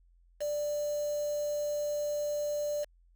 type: tone with quantisation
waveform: sine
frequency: 590 Hz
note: D5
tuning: 8 cents sharp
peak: -30 dBFS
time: 0.4-2.85 s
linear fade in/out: 20 ms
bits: 7
effects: added 43 Hz sine -60 dBFS peak until 3.15 s